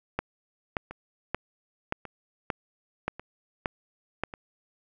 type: two click trains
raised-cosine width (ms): 0.5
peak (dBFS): -12 / -24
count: 8 / 4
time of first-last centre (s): 0.19-4.236 / 0.91-4.339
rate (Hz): 1.73 / 0.875
effects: none